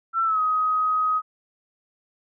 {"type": "tone with pitch glide", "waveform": "sine", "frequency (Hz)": [1342, 1259.4], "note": ["E6", "D#6"], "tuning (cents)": [31, 21], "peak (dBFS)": -19, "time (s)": [0.13, 1.22], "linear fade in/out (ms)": 50, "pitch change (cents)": -110, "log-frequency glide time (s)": [0.24, 0.4], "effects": []}